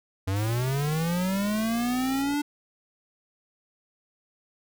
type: linear sweep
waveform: square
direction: up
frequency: 92.7 to 295.2 Hz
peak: -25 dBFS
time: 0.27-2.42 s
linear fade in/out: 10 ms
type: high-pass noise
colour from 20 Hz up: white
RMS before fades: -43 dBFS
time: 0.36-2.22 s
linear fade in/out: 2 ms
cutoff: 120 Hz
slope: 96 dB/octave
type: click train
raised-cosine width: 2 ms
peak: -31 dBFS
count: 115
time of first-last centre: 0.43-2.34 s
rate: 59.7 Hz
effects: none